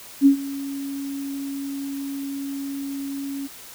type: tone with ADSR envelope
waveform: sine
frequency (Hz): 277.2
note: C#4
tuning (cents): 0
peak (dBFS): -8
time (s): 0.21-3.48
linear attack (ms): 50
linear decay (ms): 100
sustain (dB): -19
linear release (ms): 26
effects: white hiss -42 dBFS RMS until 3.74 s